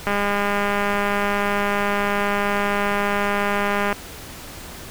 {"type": "click train", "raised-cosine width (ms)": 0.5, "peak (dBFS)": -7, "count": 784, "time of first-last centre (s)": [0.07, 3.927], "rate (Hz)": 203, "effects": ["pink hiss -37 dBFS RMS until 4.9 s"]}